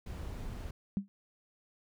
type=noise; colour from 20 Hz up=brown; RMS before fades=-41 dBFS; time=0.06-0.71 s; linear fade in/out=5 ms
type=tone with exponential decay; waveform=sine; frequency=197.8 Hz; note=G3; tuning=16 cents sharp; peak=-25 dBFS; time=0.97-1.08 s; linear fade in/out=0 ms; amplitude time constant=23 ms
effects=none